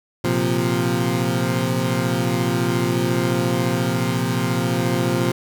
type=chord; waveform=20% pulse; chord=Bb suspended second; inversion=none; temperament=equal; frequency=116.54 / 130.81 / 174.61 Hz; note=Bb2 / C3 / F3; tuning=0 / 0 / 0 cents; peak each=-18 dBFS; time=0.24-5.32 s; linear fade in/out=5 ms; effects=none